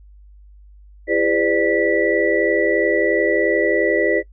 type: tone cluster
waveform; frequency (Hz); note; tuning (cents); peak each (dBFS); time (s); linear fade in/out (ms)
sine; 334.9 / 406.2 / 509 / 592 / 1961; E4 / G#4 / C5 / D5 / B6; +27 / -38 / -48 / +14 / -13; -21; 1.07-4.23; 50
effects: noise-tail reverb RT60 0.1 s tail -21 dB re dry + added 50 Hz sine -42 dBFS peak until 4.32 s